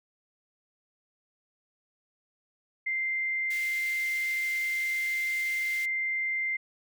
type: tone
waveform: sine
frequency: 2090 Hz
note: C7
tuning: 2 cents flat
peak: -27 dBFS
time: 2.86-6.57 s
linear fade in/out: 10 ms
type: high-pass noise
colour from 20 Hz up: pink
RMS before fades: -44 dBFS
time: 3.5-5.86 s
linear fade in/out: 10 ms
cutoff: 1700 Hz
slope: 48 dB/octave
effects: none